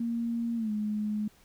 sine tone with pitch glide, 233.1 to 211.3 Hz, A#3 to G#3, 0 to +30 cents, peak -28 dBFS, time 0-1.28 s, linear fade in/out 5 ms, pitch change -170 cents, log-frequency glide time 0.56-0.71 s, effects pink hiss -61 dBFS RMS until 1.44 s

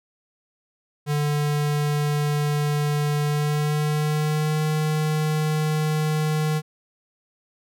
square tone with pitch glide, 147.5 to 154.12 Hz, D3 to D#3, +8 to -16 cents, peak -21 dBFS, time 1.06-6.62 s, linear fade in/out 50 ms, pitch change +76 cents, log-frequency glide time 3.25-4.62 s, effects none

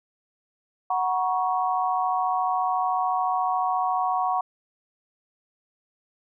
sine chord, F# major, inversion none, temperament equal with one note detuned, 740 / 954.7 / 1108.7 Hz, F#5 / A#5 / C#6, 0 / +41 / 0 cents, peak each -24 / -28 / -27 dBFS, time 0.9-4.41 s, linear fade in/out 5 ms, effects none

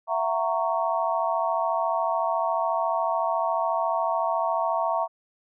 sine chord, F# dominant seventh, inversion third, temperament just, 666 / 740 / 925 / 1110 Hz, E5 / F#5 / A#5 / C#6, +18 / 0 / -14 / +2 cents, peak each -26 / -31 / -27 / -29 dBFS, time 0.07-5.08 s, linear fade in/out 50 ms, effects none

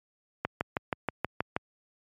click train, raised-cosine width 0.5 ms, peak -12 dBFS, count 8, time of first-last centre 0.45-1.565 s, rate 6.28 Hz, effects high-pass 80 Hz 12 dB/octave + MP3 64 kbps

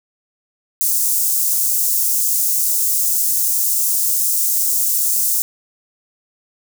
white high-pass noise, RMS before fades -17 dBFS, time 0.81-5.42 s, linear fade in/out 0 ms, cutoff 6500 Hz, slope 24 dB/octave, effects none

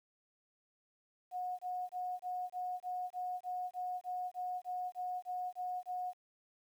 sine tone bursts, 727 Hz, F#5, 31 cents flat, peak -36 dBFS, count 16, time 1.31-6.135 s, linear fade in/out 50 ms, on 280 ms, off 23 ms, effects 11-bit

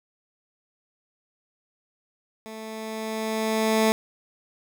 15% pulse tone with level ramp, 220 Hz, A3, in tune, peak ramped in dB -31 to -11 dBFS, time 2.46-3.92 s, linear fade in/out 0 ms, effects none

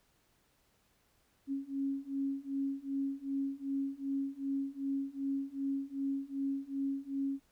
sine beating tone pair, 273.2 / 275.8 Hz, C#4 / C#4, -25 / -9 cents, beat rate 2.6 Hz, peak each -37 / -36 dBFS, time 1.47-7.4 s, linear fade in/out 50 ms, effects pink hiss -72 dBFS RMS until 7.51 s

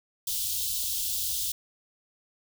white band-stop noise, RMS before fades -30 dBFS, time 0.27-1.52 s, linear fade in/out 5 ms, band 110 to 3100 Hz, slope 48 dB/octave, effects none

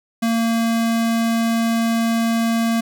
square tone, 228.9 Hz, A#3, 31 cents flat, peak -17 dBFS, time 0.22-2.81 s, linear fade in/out 10 ms, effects none

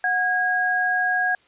sine tone pair together, 732.6 / 1639 Hz, F#5 / G#6, -17 / -23 cents, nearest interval octave + major second, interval 1394 cents, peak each -24 / -20 dBFS, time 0.04-1.35 s, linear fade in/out 2 ms, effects white hiss -58 dBFS RMS until 1.47 s + resampled to 8000 Hz

